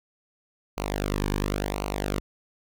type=tone with flanger; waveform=sawtooth; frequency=49.94 Hz; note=G1; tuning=33 cents sharp; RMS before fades=-29 dBFS; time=0.77-2.2 s; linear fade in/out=10 ms; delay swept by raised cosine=0.57 to 1.51 ms; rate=0.94 Hz; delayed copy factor=-0.75; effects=none